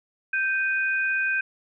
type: tone pair together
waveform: sine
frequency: 1563 / 2481 Hz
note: G6 / D#7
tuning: -6 / -6 cents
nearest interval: minor sixth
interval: 800 cents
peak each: -23 / -27 dBFS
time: 0.33-1.41 s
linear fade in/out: 5 ms
effects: none